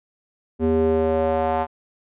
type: tone with band-pass filter sweep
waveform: square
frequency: 80 Hz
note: D#2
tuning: 49 cents sharp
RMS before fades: -20 dBFS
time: 0.59-1.67 s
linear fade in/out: 50 ms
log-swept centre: 320 to 820 Hz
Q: 2.9
effects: resampled to 8000 Hz